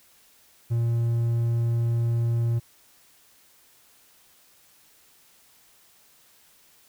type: tone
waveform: triangle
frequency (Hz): 116.9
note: A#2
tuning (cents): +5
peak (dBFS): -19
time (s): 0.7-2.6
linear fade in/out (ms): 20
effects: white hiss -58 dBFS RMS until 6.88 s